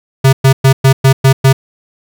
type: tone bursts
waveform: square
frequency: 133.9 Hz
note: C3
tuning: 40 cents sharp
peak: -4 dBFS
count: 7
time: 0.24-1.53 s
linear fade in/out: 10 ms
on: 90 ms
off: 110 ms
effects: none